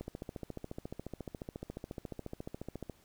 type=click train; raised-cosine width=2 ms; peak=-27 dBFS; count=42; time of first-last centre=0.01-2.897 s; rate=14.2 Hz; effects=pink hiss -66 dBFS RMS until 3.04 s